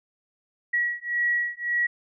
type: beating tone pair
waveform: sine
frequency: 1919 / 1920.8 Hz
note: A#6 / B6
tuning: +50 / -49 cents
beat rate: 1.8 Hz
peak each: -26 dBFS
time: 0.73-1.87 s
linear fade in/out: 10 ms
effects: none